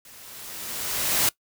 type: noise with level ramp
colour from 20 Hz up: white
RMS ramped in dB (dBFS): -48 to -20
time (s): 0.05-1.29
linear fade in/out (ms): 2
effects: noise-tail reverb RT60 0.1 s tail -21 dB re dry